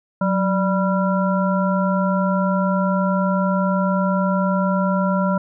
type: harmonic tone with a mistuned harmonic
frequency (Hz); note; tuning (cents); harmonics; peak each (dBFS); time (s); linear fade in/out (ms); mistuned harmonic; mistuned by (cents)
196; G3; 0; 1 / 3 / 5 / 7; -18 / -23 / -25 / -26; 0.21-5.38; 5; 1; -95
effects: none